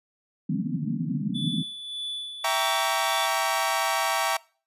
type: band-pass noise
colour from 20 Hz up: pink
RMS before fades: -28 dBFS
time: 0.49-1.63 s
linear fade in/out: 5 ms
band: 140 to 280 Hz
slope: 96 dB/octave
type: tone with tremolo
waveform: triangle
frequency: 3464 Hz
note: A7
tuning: 28 cents flat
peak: -28 dBFS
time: 1.34-3.27 s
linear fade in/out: 20 ms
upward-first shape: sine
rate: 1.7 Hz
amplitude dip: 55%
type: chord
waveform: sawtooth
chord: E diminished seventh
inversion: none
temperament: equal with one note detuned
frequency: 659.3 / 784 / 932.3 / 1129.4 Hz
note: E5 / G5 / Bb5 / Db6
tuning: 0 / 0 / 0 / +32 cents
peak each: -25 dBFS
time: 2.44-4.37 s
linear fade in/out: 5 ms
effects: noise-tail reverb RT60 0.4 s tail -23 dB re dry + resampled to 32000 Hz